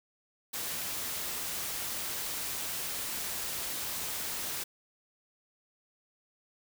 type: noise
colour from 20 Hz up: white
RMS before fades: -36 dBFS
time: 0.53-4.64 s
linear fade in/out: 10 ms
effects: none